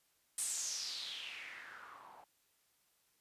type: noise with low-pass filter sweep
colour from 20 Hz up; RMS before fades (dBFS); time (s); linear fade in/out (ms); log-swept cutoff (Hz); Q
blue; -44; 0.38-2.24; 2; 9300 to 780; 4.9
effects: white hiss -75 dBFS RMS until 3.2 s + resampled to 32000 Hz